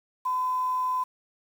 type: tone with quantisation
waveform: sine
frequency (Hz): 1014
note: B5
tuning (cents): +45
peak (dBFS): -24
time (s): 0.25-1.04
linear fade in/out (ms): 10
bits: 8
effects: none